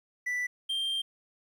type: tone pair in turn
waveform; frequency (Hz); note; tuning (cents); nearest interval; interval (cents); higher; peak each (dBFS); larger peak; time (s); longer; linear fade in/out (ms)
triangle; 1975.5 / 3174; B6 / G7; 0 / +21; minor sixth; 821; second; -27; neither; 0.26-0.47 / 0.69-1.02; second; 10
effects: 11-bit